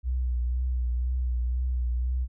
sine tone with vibrato, 61.74 Hz, B1, in tune, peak -24 dBFS, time 0.03-2.28 s, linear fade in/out 50 ms, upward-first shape triangle, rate 2 Hz, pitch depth 50 cents each way, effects none

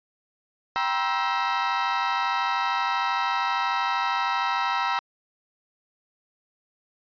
35% pulse chord, C dominant seventh, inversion second, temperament equal with one note detuned, 784 / 953.6 / 1046.5 / 1318.5 Hz, G5 / Bb5 / C6 / E6, 0 / +39 / 0 / 0 cents, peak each -28 / -25 / -30 / -26 dBFS, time 0.76-4.99 s, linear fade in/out 0 ms, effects resampled to 11025 Hz

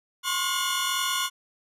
sawtooth tone cluster, 1052 / 1094 / 1433 / 2915 / 3491 Hz, C6 / C#6 / F6 / F#7 / A7, +9 / -23 / +44 / -26 / -14 cents, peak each -28 dBFS, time 0.23-1.3 s, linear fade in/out 50 ms, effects resampled to 32000 Hz

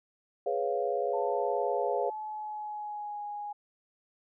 sine chord, C# dominant seventh, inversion second, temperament equal, 415.3 / 493.9 / 554.4 / 698.5 Hz, G#4 / B4 / C#5 / E#5, 0 / 0 / 0 / 0 cents, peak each -33 dBFS, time 0.46-2.1 s, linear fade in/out 5 ms
sine tone with pitch glide, 887 to 827.6 Hz, A5 to G#5, +14 to -6 cents, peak -35 dBFS, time 1.13-3.53 s, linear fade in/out 10 ms, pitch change -120 cents, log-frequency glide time 1.31-3.23 s
effects none

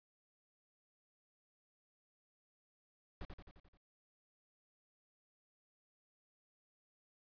brown noise with echo, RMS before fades -45 dBFS, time 3.21-3.25 s, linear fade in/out 0 ms, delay 87 ms, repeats 6, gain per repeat -4 dB, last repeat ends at 3.772 s, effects resampled to 11025 Hz

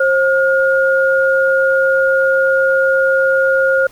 sine tone pair together, 534.1 / 1426 Hz, C5 / F6, +36 / +36 cents, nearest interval octave + perfect fourth, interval 1700 cents, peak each -12 / -14 dBFS, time 0-3.87 s, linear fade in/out 5 ms, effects pink hiss -45 dBFS RMS until 3.91 s

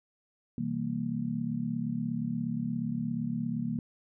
sine chord, C dominant seventh, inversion none, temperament equal with one note detuned, 127.75 / 164.81 / 196 / 233.1 Hz, C3 / E3 / G3 / Bb3, -41 / 0 / 0 / 0 cents, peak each -38 / -36 / -38 / -32 dBFS, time 0.58-3.79 s, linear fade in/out 2 ms, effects none

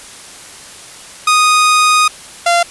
sawtooth tone pair in turn, 1241 / 690.1 Hz, D#6 / F5, -5 / -21 cents, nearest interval minor seventh, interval 1016 cents, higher first, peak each -4 / -5 dBFS, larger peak first, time 1.27-2.08 / 2.46-2.63 s, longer first, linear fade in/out 5 ms, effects white hiss -34 dBFS RMS until 2.7 s + resampled to 24000 Hz

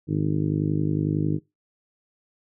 harmonic tone, 51 Hz, G#1, 31 cents flat, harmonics 2 / 3 / 4 / 5 / 6 / 7 / 8 / 9, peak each -30 / -24 / -34 / -32 / -27 / -34 / -38 / -41 dBFS, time 0.07-1.4 s, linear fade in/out 50 ms, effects noise-tail reverb RT60 0.2 s tail -21 dB re dry

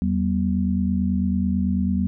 sine tone cluster, 82.2 / 191.3 / 240.4 Hz, E2 / G3 / B3, -4 / -42 / -46 cents, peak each -25 / -21 / -25 dBFS, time 0.02-2.07 s, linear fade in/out 0 ms, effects none

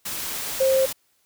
sine tone in noise, 530 Hz, C5, 22 cents sharp, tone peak -16 dBFS, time 0.6-0.86 s, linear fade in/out 10 ms, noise white, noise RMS -30 dBFS, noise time 0.05-0.93 s, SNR +11 dB, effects white hiss -66 dBFS RMS until 1.25 s

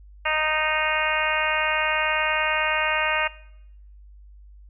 harmonic tone, 309.7 Hz, D#4, 8 cents flat, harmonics 2 / 3 / 4 / 5 / 6 / 7 / 8 / 9, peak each -29 / -29 / -29 / -29 / -29 / -29 / -29 / -29 dBFS, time 0.25-3.28 s, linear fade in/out 10 ms, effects noise-tail reverb RT60 0.8 s tail -21 dB re dry + added 50 Hz sine -44 dBFS peak until 4.69 s

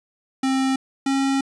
square tone pair in turn, 265.3 / 271.7 Hz, C4 / C#4, +24 / -35 cents, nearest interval unison, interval 41 cents, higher second, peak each -19 dBFS, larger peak neither, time 0.43-0.76 / 1.06-1.41 s, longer second, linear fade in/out 5 ms, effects resampled to 22050 Hz

